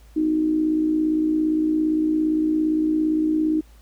sine tone with amplitude modulation, 311.1 Hz, D#4, in tune, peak -15 dBFS, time 0.16-3.61 s, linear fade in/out 10 ms, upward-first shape sine, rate 57.5 Hz, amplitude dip 55%, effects added 55 Hz sine -46 dBFS peak until 3.81 s + pink hiss -57 dBFS RMS until 3.81 s

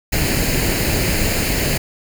pink noise with comb filter, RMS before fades -18 dBFS, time 0.12-1.78 s, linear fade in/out 10 ms, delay 0.43 ms, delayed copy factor +0.6, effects none

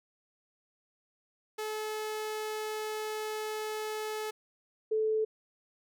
sawtooth / sine tone pair in turn, 430.6 / 436.1 Hz, A4 / A4, -37 / -15 cents, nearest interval unison, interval 22 cents, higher second, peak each -30 / -26 dBFS, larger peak second, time 1.58-4.31 / 4.91-5.25 s, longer first, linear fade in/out 10 ms, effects none

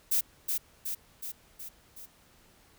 violet noise with echo, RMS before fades -26 dBFS, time 0.11-0.21 s, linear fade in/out 10 ms, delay 370 ms, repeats 5, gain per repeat -4 dB, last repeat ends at 2.06 s, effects pink hiss -61 dBFS RMS until 2.78 s

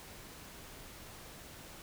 silence, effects pink hiss -51 dBFS RMS until 1.82 s

